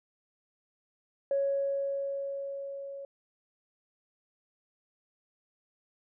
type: tone with level ramp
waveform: sine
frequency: 554.4 Hz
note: C#5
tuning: in tune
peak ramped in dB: -24 to -39 dBFS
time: 1.31-3.05 s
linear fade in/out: 2 ms
effects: tanh soft clip ceiling -20 dBFS